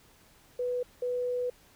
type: tone pair in turn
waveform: sine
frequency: 493.9 / 493.9 Hz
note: B4 / B4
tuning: 0 / 0 cents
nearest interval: unison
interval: 0 cents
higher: neither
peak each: -28 dBFS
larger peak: neither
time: 0.59-0.83 / 1.02-1.5 s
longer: second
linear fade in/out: 5 ms
effects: pink hiss -60 dBFS RMS until 1.75 s